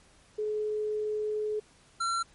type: tone pair in turn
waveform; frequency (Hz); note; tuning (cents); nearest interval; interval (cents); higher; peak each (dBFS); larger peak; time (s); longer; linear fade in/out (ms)
sine / square; 425.6 / 1360.6; G#4 / F6; +42 / -46; octave + minor sixth; 2012; second; -28; neither; 0.38-1.6 / 2-2.23; first; 10
effects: pink hiss -60 dBFS RMS until 2.34 s + MP3 48 kbps